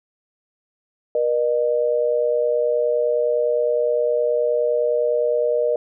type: tone pair together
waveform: sine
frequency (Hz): 478.3 / 608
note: A#4 / D#5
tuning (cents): +44 / -40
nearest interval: major third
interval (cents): 416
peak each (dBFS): -19 / -20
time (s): 1.15-5.76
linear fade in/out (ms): 2
effects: none